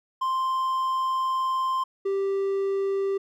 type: tone pair in turn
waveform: triangle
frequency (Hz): 1046.5 / 392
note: C6 / G4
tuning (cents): 0 / 0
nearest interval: octave + perfect fourth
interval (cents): 1700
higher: first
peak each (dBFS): -21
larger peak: neither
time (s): 0.21-1.84 / 2.05-3.18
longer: first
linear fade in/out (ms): 10
effects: none